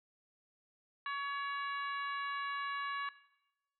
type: harmonic tone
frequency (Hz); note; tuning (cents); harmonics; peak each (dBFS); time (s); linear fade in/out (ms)
563; C#5; +27; 2 / 3 / 4 / 5 / 6 / 7; -38 / -41 / -48 / -49 / -59 / -51; 1.06-3.09; 2
effects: noise-tail reverb RT60 0.9 s tail -17 dB re dry